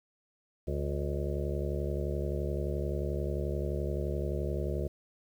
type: harmonic tone with a mistuned harmonic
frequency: 71.5 Hz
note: D2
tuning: 46 cents flat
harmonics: 1 / 2 / 3 / 5 / 6 / 7 / 8 / 9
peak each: -33 / -37 / -42 / -38 / -41 / -42 / -44 / -43 dBFS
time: 0.67-4.88 s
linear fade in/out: 10 ms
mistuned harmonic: 9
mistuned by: -53 cents
effects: 10-bit